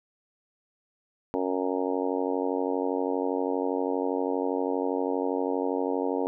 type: harmonic tone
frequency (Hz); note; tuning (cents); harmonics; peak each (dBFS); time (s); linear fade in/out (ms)
92.5; F#2; 0; 3 / 4 / 5 / 6 / 7 / 8 / 9 / 10; -30 / -33 / -30 / -35 / -37 / -40 / -37 / -38; 1.34-6.27; 0
effects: none